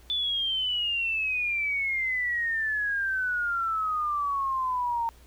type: exponential sweep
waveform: sine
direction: down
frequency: 3500 to 915 Hz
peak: -25 dBFS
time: 0.1-5.09 s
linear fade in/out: 0 ms
effects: added 60 Hz sine -51 dBFS peak until 5.26 s + pink hiss -58 dBFS RMS until 5.26 s